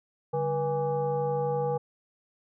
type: tone with frequency modulation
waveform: sine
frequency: 484.1 Hz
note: B4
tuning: 35 cents flat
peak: -25 dBFS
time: 0.33-1.78 s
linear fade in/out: 10 ms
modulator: 340 Hz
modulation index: 1
effects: none